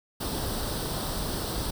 pink noise with comb filter, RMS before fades -31 dBFS, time 0.2-1.71 s, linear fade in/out 10 ms, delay 0.22 ms, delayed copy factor +0.65, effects none

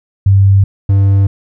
sine / triangle tone pair in turn, 98 / 98.42 Hz, G2 / G2, 0 / +7 cents, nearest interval unison, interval 7 cents, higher second, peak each -4 dBFS, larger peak neither, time 0.26-0.64 / 0.89-1.27 s, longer neither, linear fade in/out 5 ms, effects none

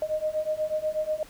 sine beating tone pair, 614 / 622.2 Hz, D#5 / D#5, -23 / 0 cents, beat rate 8.2 Hz, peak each -29 / -28 dBFS, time 0.02-1.23 s, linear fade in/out 2 ms, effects pink hiss -51 dBFS RMS until 1.29 s

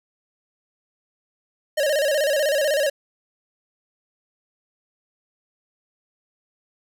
square tone with vibrato, 583 Hz, D5, 13 cents flat, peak -19 dBFS, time 1.77-2.9 s, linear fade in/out 10 ms, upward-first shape square, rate 16 Hz, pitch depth 90 cents each way, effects none

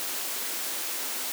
white high-pass noise, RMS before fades -32 dBFS, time 0-1.32 s, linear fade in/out 0 ms, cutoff 220 Hz, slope 96 dB/octave, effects none

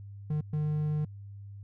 triangle tone bursts at uneven times, 151.4 Hz, D#3, 47 cents flat, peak -25 dBFS, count 2, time 0.3-0.41 / 0.53-1.05 s, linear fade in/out 5 ms, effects added 100 Hz sine -42 dBFS peak until 1.63 s

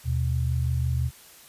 sine tone pair together, 78.24 / 124.2 Hz, D#2 / B2, +10 / +10 cents, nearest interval minor sixth, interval 800 cents, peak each -25 dBFS, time 0.04-1.11 s, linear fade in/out 50 ms, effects white hiss -50 dBFS RMS until 1.48 s + resampled to 32000 Hz

